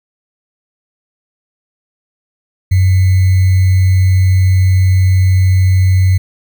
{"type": "tone with sample-and-hold", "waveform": "sine", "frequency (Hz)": 93.4, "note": "F#2", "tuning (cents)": 17, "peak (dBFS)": -6, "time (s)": [2.71, 6.18], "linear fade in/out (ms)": 10, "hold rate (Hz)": 2100, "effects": []}